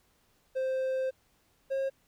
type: tone pair in turn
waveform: triangle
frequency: 523.3 / 538.9 Hz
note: C5 / C#5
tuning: 0 / -49 cents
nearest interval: minor second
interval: 51 cents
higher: second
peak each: -26 / -26 dBFS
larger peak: neither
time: 0.55-1.11 / 1.7-1.9 s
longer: first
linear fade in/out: 20 ms
effects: pink hiss -69 dBFS RMS until 2.07 s